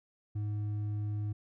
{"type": "tone with hard clipping", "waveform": "sine", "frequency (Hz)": 104.6, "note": "G#2", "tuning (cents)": 13, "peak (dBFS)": -33, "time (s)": [0.35, 1.33], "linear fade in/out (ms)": 10, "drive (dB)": 4, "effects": []}